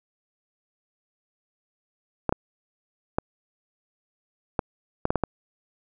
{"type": "clicks", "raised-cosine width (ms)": 1, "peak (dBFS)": -8, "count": 8, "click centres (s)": [2.293, 2.325, 3.185, 4.592, 5.054, 5.105, 5.157, 5.237], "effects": []}